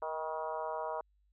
harmonic tone with a mistuned harmonic, 157.6 Hz, D#3, 23 cents sharp, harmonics 3 / 4 / 5 / 6 / 7 / 8 / 9, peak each -43 / -39 / -43 / -40 / -46 / -48 / -53 dBFS, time 0.02-1.01 s, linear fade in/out 2 ms, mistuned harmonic 6, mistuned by +31 cents, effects added 50 Hz sine -68 dBFS peak until 1.32 s

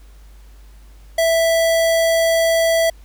square tone, 659.3 Hz, E5, in tune, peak -14 dBFS, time 1.18-2.9 s, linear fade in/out 5 ms, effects added 50 Hz sine -40 dBFS peak until 3.04 s + pink hiss -54 dBFS RMS until 3.04 s

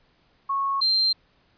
sine tone pair in turn, 1100 / 4153 Hz, C#6 / C8, -14 / -14 cents, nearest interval octave + major seventh, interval 2300 cents, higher second, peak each -22 / -18 dBFS, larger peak second, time 0.49-0.81 / 0.81-1.13 s, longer neither, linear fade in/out 10 ms, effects pink hiss -63 dBFS RMS until 1.57 s + resampled to 11025 Hz

